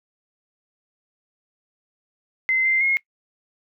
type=tone with pitch steps; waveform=sine; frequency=2063 / 2084 / 2154 Hz; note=C7 / C7 / C7; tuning=-25 / -7 / +50 cents; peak=-17 dBFS; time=2.49-2.97 s; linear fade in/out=0 ms; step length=160 ms; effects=noise-tail reverb RT60 0.1 s tail -21 dB re dry